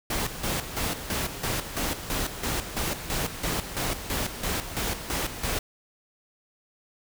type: noise with tremolo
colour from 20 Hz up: pink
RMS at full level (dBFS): -28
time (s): 0.1-5.59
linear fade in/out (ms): 5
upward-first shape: square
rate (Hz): 3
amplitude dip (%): 65
effects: none